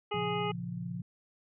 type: harmonic tone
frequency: 415.3 Hz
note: G#4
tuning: in tune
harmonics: 1 / 2 / 3 / 5 / 6 / 7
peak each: -34 / -36 / -38 / -43 / -45 / -41 dBFS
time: 0.11-0.52 s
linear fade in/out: 10 ms
type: chord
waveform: sine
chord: Bb minor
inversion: none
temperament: equal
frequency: 116.54 / 138.59 / 174.61 Hz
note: Bb2 / Db3 / F3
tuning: 0 / 0 / 0 cents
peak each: -41 / -42 / -37 dBFS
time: 0.14-1.02 s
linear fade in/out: 5 ms
effects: none